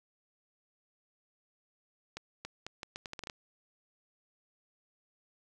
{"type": "accelerating click train", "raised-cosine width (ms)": 0.2, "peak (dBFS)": -23, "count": 11, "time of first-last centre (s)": [2.17, 3.298], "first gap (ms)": 280, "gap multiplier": 0.77, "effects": []}